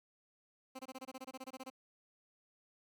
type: tone bursts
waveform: 15% pulse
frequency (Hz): 261.7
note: C4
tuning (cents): 0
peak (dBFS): -38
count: 15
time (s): 0.75-1.702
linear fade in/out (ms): 10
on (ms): 42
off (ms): 23
effects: none